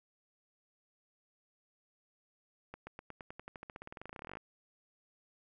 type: accelerating click train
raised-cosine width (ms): 0.5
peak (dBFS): -30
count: 30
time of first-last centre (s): 2.74-4.371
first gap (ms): 130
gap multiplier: 0.93
effects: none